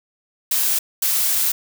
blue noise bursts at uneven times, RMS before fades -19 dBFS, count 2, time 0.51-0.79 / 1.02-1.52 s, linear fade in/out 5 ms, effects none

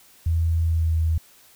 sine tone with pitch glide, 82.41 to 80.67 Hz, E2 to E2, 0 to -37 cents, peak -18 dBFS, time 0.26-1.18 s, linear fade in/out 5 ms, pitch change -37 cents, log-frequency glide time 0.64-0.95 s, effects white hiss -53 dBFS RMS until 1.55 s

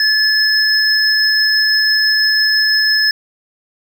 triangle tone pair together, 1725 / 5169 Hz, A6 / E8, -35 / -35 cents, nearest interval octave + perfect fifth, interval 1900 cents, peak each -12 dBFS, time 0-3.11 s, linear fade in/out 2 ms, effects 8-bit

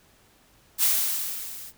blue noise with level ramp, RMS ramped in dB -19 to -42 dBFS, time 0.78-1.73 s, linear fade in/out 50 ms, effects pink hiss -59 dBFS RMS until 1.77 s

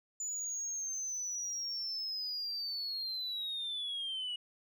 sine linear sweep, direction down, 7000 to 2900 Hz, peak -34 dBFS, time 0.2-4.36 s, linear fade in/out 5 ms, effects tanh soft clip ceiling -33 dBFS

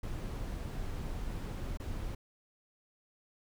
brown noise with dropouts, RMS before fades -38 dBFS, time 0.03-2.15 s, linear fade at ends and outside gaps 5 ms, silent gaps 1.773-1.798 s, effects none

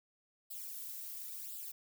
violet noise with flanger, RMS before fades -45 dBFS, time 0.5-1.72 s, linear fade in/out 10 ms, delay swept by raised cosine 0.24 to 2.64 ms, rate 0.96 Hz, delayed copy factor +0.75, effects none

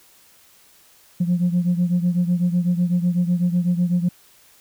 sine beating tone pair, 174.61 / 182.61 Hz, F3 / F#3, 0 / -22 cents, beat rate 8 Hz, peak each -17 / -21 dBFS, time 1.2-4.09 s, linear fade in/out 10 ms, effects tanh soft clip ceiling -12 dBFS + white hiss -53 dBFS RMS until 4.6 s

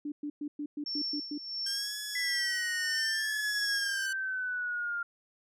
sine tone bursts, 293.7 Hz, D4, in tune, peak -33 dBFS, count 8, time 0.05-1.38 s, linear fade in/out 5 ms, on 70 ms, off 110 ms
sine tone with tremolo, 5430 Hz, F8, 50 cents flat, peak -31 dBFS, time 0.86-4.06 s, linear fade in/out 2 ms, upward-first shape sine, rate 1.5 Hz, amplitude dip 75%
10% pulse tone with vibrato, 1584 Hz, G6, 18 cents sharp, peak -28 dBFS, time 1.66-4.13 s, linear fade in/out 5 ms, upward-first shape sine, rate 0.68 Hz, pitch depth 120 cents each way
sine exponential sweep, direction down, 2002 to 1396.9 Hz, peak -31 dBFS, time 2.15-5.03 s, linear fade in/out 5 ms
effects none

